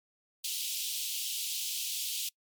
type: high-pass noise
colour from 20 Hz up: pink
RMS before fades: -35 dBFS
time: 0.44-2.29 s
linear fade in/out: 5 ms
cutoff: 2800 Hz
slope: 48 dB/octave
effects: noise-tail reverb RT60 0.1 s tail -26 dB re dry + MP3 96 kbps